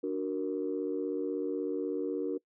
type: chord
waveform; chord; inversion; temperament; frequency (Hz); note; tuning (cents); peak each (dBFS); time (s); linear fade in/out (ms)
sine; D augmented; none; equal; 293.7 / 370 / 466.2; D4 / F#4 / A#4; 0 / 0 / 0; -34; 0.03-2.38; 10
effects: noise-tail reverb RT60 0.1 s tail -23 dB re dry + tanh soft clip ceiling -22 dBFS